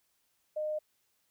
sine tone, 612 Hz, D#5, 29 cents flat, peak -31 dBFS, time 0.56-0.79 s, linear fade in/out 10 ms, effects white hiss -75 dBFS RMS until 1.3 s

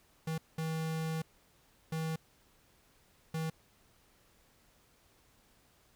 square tone bursts at uneven times, 160.3 Hz, E3, 48 cents flat, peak -34 dBFS, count 4, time 0.27-0.38 / 0.58-1.22 / 1.92-2.16 / 3.34-3.5 s, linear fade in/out 5 ms, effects pink hiss -67 dBFS RMS until 5.95 s

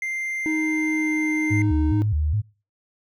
triangle tone, 2093 Hz, C7, in tune, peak -23 dBFS, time 0.02-1.62 s, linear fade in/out 2 ms
triangle tone with pitch glide, 313 to 309.2 Hz, D#4 to D#4, +10 to -11 cents, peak -20 dBFS, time 0.46-2.02 s, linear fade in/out 0 ms, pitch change -21 cents, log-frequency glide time 0.68-1.18 s
sine tone with vibrato, 89.6 Hz, F2, 45 cents sharp, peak -19 dBFS, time 1.5-2.42 s, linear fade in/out 20 ms, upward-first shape square, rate 2.4 Hz, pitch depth 290 cents each way
effects noise-tail reverb RT60 0.3 s tail -21 dB re dry

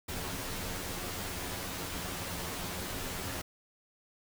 pink noise with comb filter, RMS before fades -38 dBFS, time 0.08-3.42 s, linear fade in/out 10 ms, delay 11 ms, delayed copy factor +0.65, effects none

